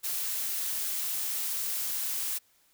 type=noise; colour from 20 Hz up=blue; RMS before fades=-32 dBFS; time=0.03-2.39 s; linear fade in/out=20 ms; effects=white hiss -66 dBFS RMS until 2.73 s